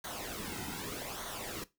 pink noise with flanger, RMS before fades -41 dBFS, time 0.04-1.64 s, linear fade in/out 5 ms, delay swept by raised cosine 0.39 to 1.79 ms, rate 0.83 Hz, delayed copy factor -0.65, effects noise-tail reverb RT60 0.2 s tail -17 dB re dry

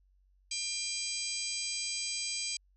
harmonic tone, 799 Hz, G5, 33 cents sharp, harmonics 3 / 4 / 5 / 6 / 7 / 8 / 9 / 10, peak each -41 / -45 / -45 / -38 / -45 / -41 / -49 / -40 dBFS, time 0.51-2.57 s, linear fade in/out 5 ms, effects added 47 Hz sine -64 dBFS peak until 2.76 s

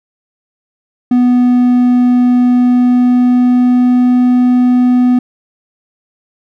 triangle tone with pitch glide, 246.9 to 248.5 Hz, B3 to B3, 0 to +11 cents, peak -4 dBFS, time 1.11-5.19 s, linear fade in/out 5 ms, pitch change +11 cents, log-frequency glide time 2.52-4.2 s, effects none

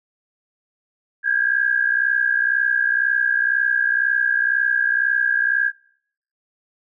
sine tone pair together, 1598 / 1660 Hz, G6 / G#6, +33 / -1 cents, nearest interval minor second, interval 66 cents, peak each -19 dBFS, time 1.23-5.72 s, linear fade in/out 50 ms, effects noise-tail reverb RT60 0.7 s tail -26 dB re dry

